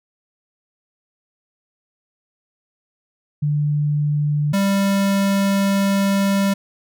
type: tone pair in turn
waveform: sine / square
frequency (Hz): 147.8 / 197.29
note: D3 / G3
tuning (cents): +11 / +11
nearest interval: perfect fourth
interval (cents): 500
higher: second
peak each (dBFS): -16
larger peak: neither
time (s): 3.42-4.53 / 4.53-6.54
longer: second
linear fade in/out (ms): 10
effects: none